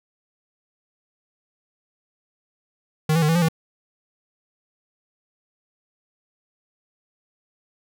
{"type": "tone with pitch steps", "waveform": "square", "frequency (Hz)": [155.4, 165.7, 152, 164.3, 174.4, 161.7], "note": ["D#3", "E3", "D#3", "E3", "F3", "E3"], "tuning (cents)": [-2, 9, -40, -5, -2, -33], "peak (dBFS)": -17, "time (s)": [3.09, 3.486], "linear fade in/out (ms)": 5, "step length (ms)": 66, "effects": []}